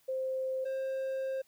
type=tone pair in turn; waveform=sine / triangle; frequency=523.3 / 530.9 Hz; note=C5 / C5; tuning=0 / +25 cents; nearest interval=unison; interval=25 cents; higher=second; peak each=-31 / -30 dBFS; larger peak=second; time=0.08-0.65 / 0.65-1.42 s; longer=second; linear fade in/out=10 ms; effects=white hiss -68 dBFS RMS until 1.47 s